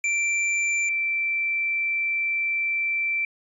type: tone pair in turn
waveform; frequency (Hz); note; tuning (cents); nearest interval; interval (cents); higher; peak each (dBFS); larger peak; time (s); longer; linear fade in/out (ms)
square / sine; 2349 / 2340; D7 / D7; 0 / -7; unison; 7; first; -22; neither; 0.04-0.89 / 0.89-3.25; second; 2
effects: resampled to 24000 Hz